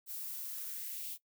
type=noise with high-pass filter sweep; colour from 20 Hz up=violet; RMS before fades=-42 dBFS; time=0.06-1.18 s; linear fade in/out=50 ms; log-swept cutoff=530 to 3100 Hz; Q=2.3; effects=noise-tail reverb RT60 0.1 s tail -19 dB re dry